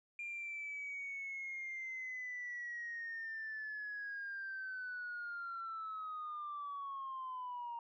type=linear sweep; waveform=sine; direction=down; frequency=2400 to 932.3 Hz; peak=-40 dBFS; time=0.19-7.79 s; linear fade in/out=2 ms; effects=tanh soft clip ceiling -37 dBFS